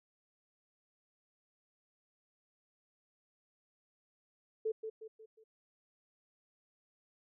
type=tone with echo; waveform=sine; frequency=440 Hz; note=A4; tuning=in tune; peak=-31 dBFS; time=4.65-4.72 s; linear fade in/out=10 ms; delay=180 ms; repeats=4; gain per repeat=-7 dB; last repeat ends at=5.44 s; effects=none